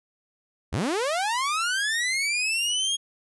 sawtooth linear sweep, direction up, 54.1 to 3300 Hz, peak -20 dBFS, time 0.72-2.97 s, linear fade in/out 20 ms, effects resampled to 24000 Hz

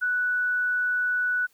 sine tone, 1480 Hz, F#6, in tune, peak -22 dBFS, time 0.01-1.47 s, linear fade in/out 20 ms, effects white hiss -64 dBFS RMS until 1.53 s

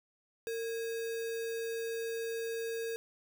sine tone with sample-and-hold, 456.8 Hz, A#4, 35 cents flat, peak -34 dBFS, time 0.47-2.96 s, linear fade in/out 0 ms, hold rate 2100 Hz, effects none

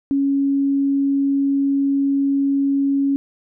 sine tone, 277.2 Hz, C#4, in tune, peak -15 dBFS, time 0.11-3.16 s, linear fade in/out 0 ms, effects none

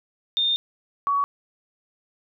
sine tone pair in turn, 3633 / 1126.9 Hz, A#7 / C#6, -45 / +28 cents, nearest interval octave + minor sixth, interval 2027 cents, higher first, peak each -19 dBFS, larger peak neither, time 0.37-0.56 / 1.07-1.24 s, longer first, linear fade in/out 0 ms, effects none

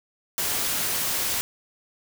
white noise, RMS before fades -26 dBFS, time 0.38-1.41 s, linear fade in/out 0 ms, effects none

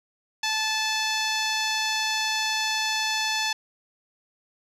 10% pulse tone with low-pass filter, 872 Hz, A5, 16 cents flat, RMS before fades -26 dBFS, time 0.43-3.53 s, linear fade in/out 5 ms, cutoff 7100 Hz, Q 1.4, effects none

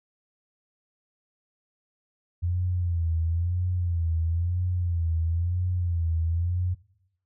sine tone with vibrato, 85.9 Hz, F2, 28 cents flat, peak -23 dBFS, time 2.42-6.75 s, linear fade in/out 20 ms, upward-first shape sine, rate 1 Hz, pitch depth 89 cents each way, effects noise-tail reverb RT60 0.8 s tail -19 dB re dry

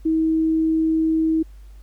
sine tone, 320 Hz, D#4, 49 cents sharp, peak -16 dBFS, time 0.05-1.43 s, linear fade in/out 10 ms, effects added 50 Hz sine -39 dBFS peak until 1.82 s + pink hiss -60 dBFS RMS until 1.82 s

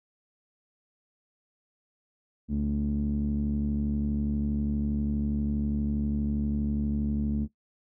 sawtooth tone with low-pass filter, 72.4 Hz, D2, 24 cents flat, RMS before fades -28 dBFS, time 2.48-7.48 s, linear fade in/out 50 ms, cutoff 240 Hz, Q 9.2, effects noise-tail reverb RT60 0.1 s tail -17 dB re dry

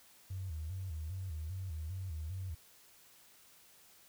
triangle tone with vibrato, 85.9 Hz, F2, 28 cents flat, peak -34 dBFS, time 0.3-2.55 s, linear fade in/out 10 ms, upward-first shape square, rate 2.5 Hz, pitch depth 160 cents each way, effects tanh soft clip ceiling -36 dBFS + white hiss -62 dBFS RMS until 4.08 s

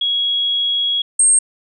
sine tone pair in turn, 3322 / 8490 Hz, G#7 / C9, 0 / +24 cents, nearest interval octave + major third, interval 1624 cents, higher second, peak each -15 / -9 dBFS, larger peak second, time 0.01-1.02 / 1.19-1.39 s, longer first, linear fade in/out 5 ms, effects none

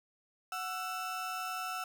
35% pulse tone pair together, 740 / 1328.5 Hz, F#5 / E6, 0 / +13 cents, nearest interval minor seventh, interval 1013 cents, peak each -39 / -36 dBFS, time 0.52-1.84 s, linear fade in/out 2 ms, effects none

